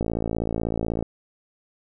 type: click train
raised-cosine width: 2 ms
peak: -12 dBFS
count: 58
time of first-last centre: 0.01-1.026 s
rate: 56.1 Hz
effects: none